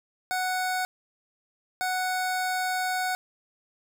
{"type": "tone pair in turn", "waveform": "25% pulse", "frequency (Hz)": [740, 740], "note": ["F#5", "F#5"], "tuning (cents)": [0, 0], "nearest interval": "unison", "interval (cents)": 0, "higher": "neither", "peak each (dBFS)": -22, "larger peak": "neither", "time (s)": [[0.31, 0.85], [1.81, 3.15]], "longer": "second", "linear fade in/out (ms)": 0, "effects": []}